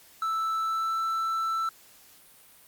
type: tone with pitch glide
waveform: triangle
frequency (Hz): 1318.5 to 1328.4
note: E6 to E6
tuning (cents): 0 to +13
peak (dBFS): -24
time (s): 0.22-1.69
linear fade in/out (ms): 2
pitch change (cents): +13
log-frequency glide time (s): 0.61-0.98
effects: white hiss -55 dBFS RMS until 2.67 s + Opus 48 kbps